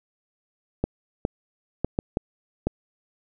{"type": "clicks", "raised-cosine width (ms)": 2, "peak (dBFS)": -9, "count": 6, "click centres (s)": [0.84, 1.251, 1.846, 1.989, 2.171, 2.67], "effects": []}